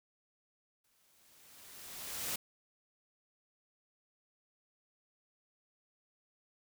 white noise with exponential growth, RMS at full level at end -36 dBFS, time 0.84-2.36 s, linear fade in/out 5 ms, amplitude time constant 330 ms, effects none

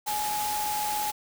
sine tone in noise, 841 Hz, G#5, 22 cents sharp, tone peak -28 dBFS, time 0.06-1.12 s, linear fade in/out 20 ms, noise white, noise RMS -33 dBFS, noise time 0.06-1.12 s, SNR +2 dB, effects none

